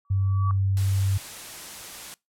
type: tone with exponential growth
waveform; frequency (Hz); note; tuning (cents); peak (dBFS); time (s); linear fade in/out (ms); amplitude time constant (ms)
sine; 1144; D6; -46; -26; 0.05-0.51; 1; 100
type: tone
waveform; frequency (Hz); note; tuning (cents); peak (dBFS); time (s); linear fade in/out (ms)
sine; 97.1; G2; -16; -20; 0.1-1.18; 10
type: noise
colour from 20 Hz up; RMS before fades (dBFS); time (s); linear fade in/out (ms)
white; -39; 0.77-2.14; 0
effects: noise-tail reverb RT60 0.2 s tail -23 dB re dry + low-pass 12000 Hz 12 dB/octave